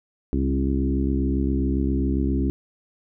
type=harmonic tone with a mistuned harmonic; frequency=67.4 Hz; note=C#2; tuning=48 cents flat; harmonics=1 / 2 / 3 / 4 / 5 / 6; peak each=-23 / -31 / -28 / -25 / -29 / -35 dBFS; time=0.33-2.5 s; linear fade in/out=0 ms; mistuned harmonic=3; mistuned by=-23 cents; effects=none